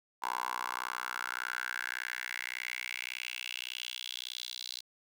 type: tone with high-pass filter sweep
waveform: 10% pulse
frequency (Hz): 61.74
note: B1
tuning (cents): 0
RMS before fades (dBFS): -39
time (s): 0.22-4.81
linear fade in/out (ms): 10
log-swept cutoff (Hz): 960 to 4100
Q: 4.6
effects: none